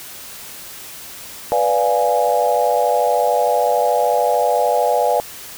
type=chord; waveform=sine; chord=B diminished seventh; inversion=none; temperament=equal; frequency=493.9 / 587.3 / 698.5 / 830.6 Hz; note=B4 / D5 / F5 / Ab5; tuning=0 / 0 / 0 / 0 cents; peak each=-19 dBFS; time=1.52-5.2 s; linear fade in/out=0 ms; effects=white hiss -35 dBFS RMS until 5.57 s